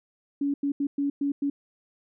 sine tone bursts at uneven times, 282.7 Hz, C#4, 34 cents sharp, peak -23 dBFS, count 6, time 0.41-0.54 / 0.63-0.72 / 0.8-0.87 / 0.98-1.1 / 1.21-1.32 / 1.42-1.5 s, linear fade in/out 5 ms, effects none

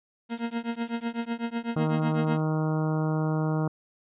40% pulse tone with tremolo, 233.1 Hz, A#3, in tune, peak -24 dBFS, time 0.29-2.41 s, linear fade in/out 50 ms, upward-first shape triangle, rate 8 Hz, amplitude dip 100%
violet noise bursts, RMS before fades -34 dBFS, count 14, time 0.3-1.252 s, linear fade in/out 0 ms, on 29 ms, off 42 ms
harmonic tone, 156.2 Hz, D#3, 7 cents sharp, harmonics 1 / 2 / 3 / 4 / 5 / 6 / 7 / 8 / 9, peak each -25 / -31 / -35 / -37 / -39 / -41 / -42 / -43 / -44 dBFS, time 1.76-3.68 s, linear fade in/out 5 ms
effects resampled to 8000 Hz

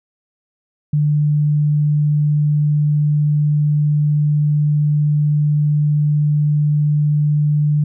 sine tone, 148.7 Hz, D3, 22 cents sharp, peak -12 dBFS, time 0.93-7.84 s, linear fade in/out 5 ms, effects none

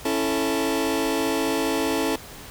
sawtooth chord, A major, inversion first, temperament just, 275 / 330 / 440 Hz, C#4 / E4 / A4, -14 / +2 / 0 cents, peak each -22 dBFS, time 0.05-2.16 s, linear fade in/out 5 ms, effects pink hiss -41 dBFS RMS until 2.5 s

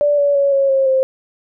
sine tone with pitch steps, 583 / 571.3 / 559.9 / 548.7 / 537.7 / 526.9 Hz, D5 / D5 / C#5 / C#5 / C5 / C5, -13 / -48 / +17 / -18 / +47 / +12 cents, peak -11 dBFS, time 0.01-1.03 s, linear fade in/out 0 ms, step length 170 ms, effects none

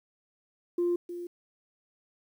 sine tone with echo, 349.2 Hz, F4, in tune, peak -23 dBFS, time 0.78-0.96 s, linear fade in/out 5 ms, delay 310 ms, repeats 1, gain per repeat -12 dB, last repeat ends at 1.27 s, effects tanh soft clip ceiling -21 dBFS + 10-bit

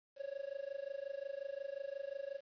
triangle tone with amplitude modulation, 554.4 Hz, C#5, in tune, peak -35 dBFS, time 0.16-2.41 s, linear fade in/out 50 ms, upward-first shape sine, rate 25.6 Hz, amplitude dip 95%, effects resampled to 11025 Hz + 11-bit

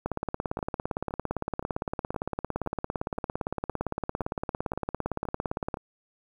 two click trains, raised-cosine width 1 ms, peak -15 / -23 dBFS, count 101 / 11, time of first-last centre 0.06-5.742 / 0.59-5.771 s, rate 17.6 / 1.93 Hz, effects 9-bit

